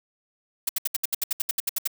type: noise bursts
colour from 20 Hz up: blue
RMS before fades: -24 dBFS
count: 14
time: 0.67-1.875 s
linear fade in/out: 5 ms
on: 22 ms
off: 69 ms
effects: none